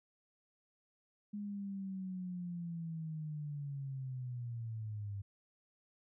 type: linear sweep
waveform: sine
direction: down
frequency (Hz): 207.7 to 98.4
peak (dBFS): -39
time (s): 1.33-5.22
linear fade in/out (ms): 10
effects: none